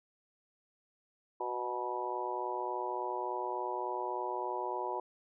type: harmonic tone with a mistuned harmonic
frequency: 123.47 Hz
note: B2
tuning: in tune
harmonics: 3 / 4 / 5 / 6 / 7 / 8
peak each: -40 / -43 / -43 / -44 / -40 / -38 dBFS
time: 1.4-5 s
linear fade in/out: 5 ms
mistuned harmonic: 8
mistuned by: -25 cents
effects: none